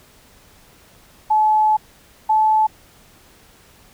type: tone pair in turn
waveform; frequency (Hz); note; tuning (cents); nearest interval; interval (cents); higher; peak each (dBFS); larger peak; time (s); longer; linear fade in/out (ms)
sine; 860 / 867.5; A5 / A5; -40 / -25; unison; 15; second; -12; neither; 1.3-1.77 / 2.29-2.67; first; 10
effects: pink hiss -50 dBFS RMS until 3.93 s